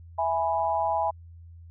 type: chord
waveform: sine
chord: E major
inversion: none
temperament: equal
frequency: 659.3 / 830.6 / 987.8 Hz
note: E5 / G#5 / B5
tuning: 0 / 0 / 0 cents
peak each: -28 / -26 / -29 dBFS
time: 0.18-1.11 s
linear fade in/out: 10 ms
effects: added 84 Hz sine -44 dBFS peak until 1.7 s